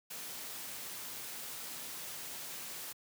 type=noise; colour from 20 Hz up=white; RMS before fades=-44 dBFS; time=0.1-2.93 s; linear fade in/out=10 ms; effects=high-pass 100 Hz 12 dB/octave